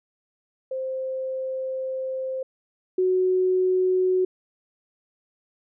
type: tone pair in turn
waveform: sine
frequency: 523.3 / 370 Hz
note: C5 / F#4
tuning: 0 / 0 cents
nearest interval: tritone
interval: 600 cents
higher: first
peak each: -26 / -18 dBFS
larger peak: second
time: 0.71-2.43 / 2.98-4.25 s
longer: first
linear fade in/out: 5 ms
effects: none